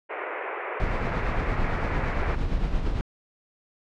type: band-pass noise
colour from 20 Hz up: pink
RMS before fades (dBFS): -33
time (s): 0.09-2.36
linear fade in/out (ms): 20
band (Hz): 370 to 2400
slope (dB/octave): 48
type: noise with tremolo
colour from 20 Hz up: brown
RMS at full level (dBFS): -24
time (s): 0.8-3.01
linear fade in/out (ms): 0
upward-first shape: triangle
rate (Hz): 8.8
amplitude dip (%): 50
effects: low-pass 4000 Hz 12 dB/octave